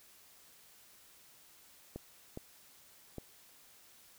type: clicks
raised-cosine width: 2 ms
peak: -28 dBFS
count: 3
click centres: 1.96 / 2.374 / 3.183 s
effects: white hiss -61 dBFS RMS until 4.18 s